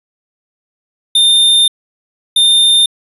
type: tone bursts at uneven times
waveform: square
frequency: 3617 Hz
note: A7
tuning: 47 cents sharp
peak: -7 dBFS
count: 2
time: 1.15-1.68 / 2.36-2.86 s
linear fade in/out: 5 ms
effects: resampled to 32000 Hz